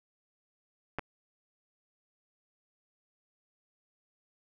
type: clicks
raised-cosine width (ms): 0.5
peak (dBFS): -18 / -23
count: 2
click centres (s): 0.986 / 0.993
effects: none